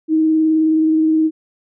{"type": "tone with vibrato", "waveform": "sine", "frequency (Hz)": 315.8, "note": "D#4", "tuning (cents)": 26, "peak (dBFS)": -11, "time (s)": [0.08, 1.31], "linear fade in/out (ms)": 50, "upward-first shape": "square", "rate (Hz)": 19, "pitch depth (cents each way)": 13, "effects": []}